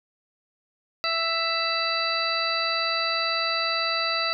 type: harmonic tone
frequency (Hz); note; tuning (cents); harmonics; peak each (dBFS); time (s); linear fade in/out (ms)
662; E5; +7; 1 / 2 / 3 / 4 / 6 / 7; -32 / -28 / -32 / -31 / -30 / -29; 1.04-4.33; 0
effects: none